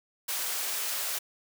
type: high-pass noise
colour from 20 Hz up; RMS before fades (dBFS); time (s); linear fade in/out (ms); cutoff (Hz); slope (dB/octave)
white; -32; 0.28-1.19; 10; 550; 12
effects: none